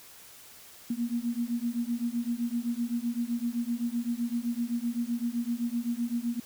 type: beating tone pair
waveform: sine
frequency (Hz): 233.1 / 240.9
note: A#3 / B3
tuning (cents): 0 / -43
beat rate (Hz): 7.8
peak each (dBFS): -31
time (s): 0.9-6.4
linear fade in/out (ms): 5
effects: white hiss -51 dBFS RMS until 6.45 s